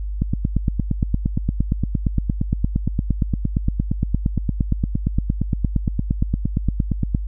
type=click train; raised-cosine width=5 ms; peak=-6 dBFS; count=61; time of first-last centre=0.22-7.148 s; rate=8.66 Hz; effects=added 50 Hz sine -23 dBFS peak until 7.27 s